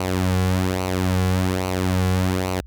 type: tone with flanger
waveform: sawtooth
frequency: 92.5 Hz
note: F#2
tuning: in tune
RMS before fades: -21 dBFS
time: 0-2.61 s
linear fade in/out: 5 ms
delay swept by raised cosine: 0.57 to 3.27 ms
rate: 1.2 Hz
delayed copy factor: -0.6
effects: added 60 Hz sine -38 dBFS peak until 2.66 s